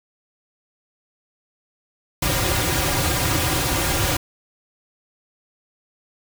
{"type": "noise with comb filter", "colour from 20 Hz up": "pink", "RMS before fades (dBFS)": -21, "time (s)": [2.22, 4.17], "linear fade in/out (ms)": 5, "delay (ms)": 4.6, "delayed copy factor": -0.9, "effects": []}